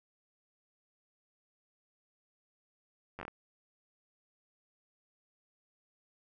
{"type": "slowing click train", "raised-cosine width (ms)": 0.5, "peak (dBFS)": -27, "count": 6, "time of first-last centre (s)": [3.19, 3.28], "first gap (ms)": 10, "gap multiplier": 1.3, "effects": []}